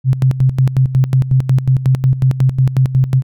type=tone with tremolo; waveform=sine; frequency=130.81 Hz; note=C3; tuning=in tune; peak=-7 dBFS; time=0.04-3.23 s; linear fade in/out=50 ms; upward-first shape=square; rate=5.5 Hz; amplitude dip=75%; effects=none